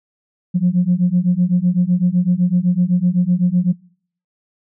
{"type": "beating tone pair", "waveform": "sine", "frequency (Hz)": [174.6, 182.5], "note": ["F3", "F#3"], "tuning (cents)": [0, -24], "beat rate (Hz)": 7.9, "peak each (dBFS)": [-15, -14], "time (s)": [0.54, 3.73], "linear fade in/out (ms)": 20, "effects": ["noise-tail reverb RT60 0.6 s tail -26 dB re dry", "tanh soft clip ceiling -6 dBFS"]}